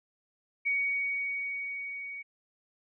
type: tone with level ramp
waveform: sine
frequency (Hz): 2244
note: C#7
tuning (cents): +21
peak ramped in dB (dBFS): -25 to -38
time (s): 0.65-2.23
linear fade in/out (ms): 20
effects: none